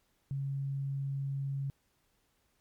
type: tone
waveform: sine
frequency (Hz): 137.8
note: C#3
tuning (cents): -10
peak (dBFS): -32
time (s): 0.31-1.7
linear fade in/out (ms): 0
effects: pink hiss -74 dBFS RMS until 2.6 s + MP3 96 kbps